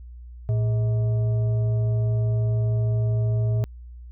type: tone with frequency modulation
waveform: sine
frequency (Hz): 113.1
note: A2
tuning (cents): +48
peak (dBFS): -19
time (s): 0.49-3.64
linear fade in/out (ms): 0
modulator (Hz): 525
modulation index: 0.26
effects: added 60 Hz sine -38 dBFS peak until 4.11 s